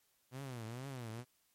sawtooth tone with vibrato, 123.8 Hz, B2, 5 cents sharp, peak -39 dBFS, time 0.31-1.25 s, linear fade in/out 50 ms, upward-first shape triangle, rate 2.2 Hz, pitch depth 230 cents each way, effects white hiss -75 dBFS RMS until 1.54 s + MP3 64 kbps

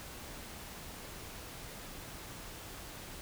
silence, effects pink hiss -47 dBFS RMS until 3.21 s

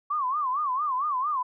sine tone with vibrato, 1108.7 Hz, C#6, in tune, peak -24 dBFS, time 0.1-1.43 s, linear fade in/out 10 ms, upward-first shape sine, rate 4.4 Hz, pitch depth 180 cents each way, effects none

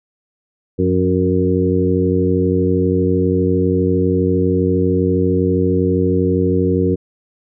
harmonic tone with a mistuned harmonic, 92.5 Hz, F#2, in tune, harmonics 1 / 2 / 3 / 4 / 5, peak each -19 / -19 / -19 / -19 / -19 dBFS, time 0.78-6.96 s, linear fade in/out 20 ms, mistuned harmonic 2, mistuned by -49 cents, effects none

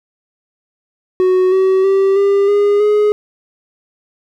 triangle tone with pitch steps, 370 / 379.3 / 388.8 / 398.6 / 408.6 / 418.9 Hz, F#4 / F#4 / G4 / G4 / G#4 / G#4, 0 / +43 / -14 / +29 / -28 / +15 cents, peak -7 dBFS, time 1.2-3.12 s, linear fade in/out 0 ms, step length 320 ms, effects none

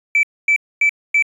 triangle tone bursts, 2317 Hz, D7, 24 cents flat, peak -8 dBFS, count 4, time 0.15-1.224 s, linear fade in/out 2 ms, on 81 ms, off 250 ms, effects tanh soft clip ceiling -7 dBFS + resampled to 24000 Hz

